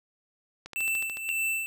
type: click train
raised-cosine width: 0.2 ms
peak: -23 dBFS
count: 8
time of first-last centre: 0.66-1.171 s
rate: 13.7 Hz
type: tone with tremolo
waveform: square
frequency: 2664 Hz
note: E7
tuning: 18 cents sharp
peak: -26 dBFS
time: 0.76-1.66 s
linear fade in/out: 0 ms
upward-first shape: sine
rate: 1.8 Hz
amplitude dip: 65%
type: tone with exponential decay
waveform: triangle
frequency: 2741 Hz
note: F7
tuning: 33 cents flat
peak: -22 dBFS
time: 1.29-1.39 s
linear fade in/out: 0 ms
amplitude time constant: 21 ms
effects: none